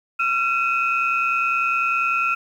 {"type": "tone cluster", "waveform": "sine", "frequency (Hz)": [1366, 2523, 2653], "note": ["F6", "D#7", "E7"], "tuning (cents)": [-39, 23, 10], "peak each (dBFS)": [-20, -22, -27], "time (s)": [0.19, 2.35], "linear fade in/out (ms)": 10, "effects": ["tanh soft clip ceiling -9 dBFS", "9-bit"]}